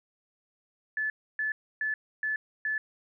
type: tone bursts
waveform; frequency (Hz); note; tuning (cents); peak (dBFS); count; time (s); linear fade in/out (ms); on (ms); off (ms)
sine; 1733; A6; -27; -27; 5; 0.97-2.78; 2; 130; 290
effects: none